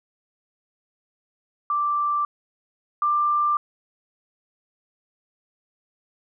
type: tone pair in turn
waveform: sine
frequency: 1174.7 / 1185.6 Hz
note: D6 / D6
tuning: 0 / +16 cents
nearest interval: unison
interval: 16 cents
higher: second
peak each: -20 / -18 dBFS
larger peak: second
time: 1.7-2.25 / 3.02-3.57 s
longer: neither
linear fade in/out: 2 ms
effects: none